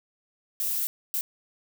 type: noise bursts at uneven times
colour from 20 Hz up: violet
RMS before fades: -28 dBFS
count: 2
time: 0.6-0.87 / 1.14-1.21 s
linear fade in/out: 0 ms
effects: none